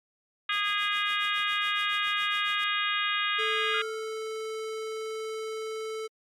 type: harmonic tone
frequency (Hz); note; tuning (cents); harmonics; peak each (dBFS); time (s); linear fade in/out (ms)
410.9; G#4; -18; 3 / 4 / 5 / 6 / 7 / 8 / 9; -31 / -32 / -33 / -34 / -34 / -35 / -36; 0.49-3.82; 5
type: noise with tremolo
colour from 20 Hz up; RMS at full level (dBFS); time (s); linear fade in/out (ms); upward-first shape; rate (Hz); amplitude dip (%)
white; -45; 0.52-2.64; 2; triangle; 7.2; 100
type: tone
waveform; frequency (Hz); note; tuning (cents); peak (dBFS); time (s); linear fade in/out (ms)
square; 439.3; A4; -3; -33; 3.38-6.08; 20
type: tone with exponential decay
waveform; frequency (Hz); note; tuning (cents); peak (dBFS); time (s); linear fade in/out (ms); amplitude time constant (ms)
sine; 1394; F6; -4; -32; 3.74-4.53; 2; 170
effects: low-pass 9000 Hz 12 dB/octave + MP3 96 kbps